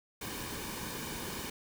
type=noise with comb filter; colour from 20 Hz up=pink; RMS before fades=-40 dBFS; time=0.21-1.5 s; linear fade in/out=5 ms; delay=1.5 ms; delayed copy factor=-0.55; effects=none